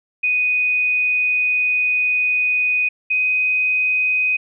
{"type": "tone pair in turn", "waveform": "sine", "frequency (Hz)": [2489, 2505], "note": ["D#7", "D#7"], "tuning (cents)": [0, 11], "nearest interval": "unison", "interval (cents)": 11, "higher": "second", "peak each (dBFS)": -15, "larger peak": "neither", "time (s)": [[0.23, 2.89], [3.1, 4.37]], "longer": "first", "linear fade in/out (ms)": 10, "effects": []}